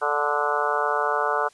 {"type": "harmonic tone with a mistuned harmonic", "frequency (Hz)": 146.83, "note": "D3", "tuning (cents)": 0, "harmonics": [3, 4, 5, 6, 7, 8, 9, 10], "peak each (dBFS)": [-29, -29, -29, -29, -29, -29, -29, -29], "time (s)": [0.01, 1.49], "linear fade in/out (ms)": 20, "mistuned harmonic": 9, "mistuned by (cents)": -31, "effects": ["white hiss -56 dBFS RMS until 1.53 s", "resampled to 22050 Hz"]}